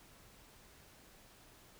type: silence
effects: pink hiss -61 dBFS RMS until 1.79 s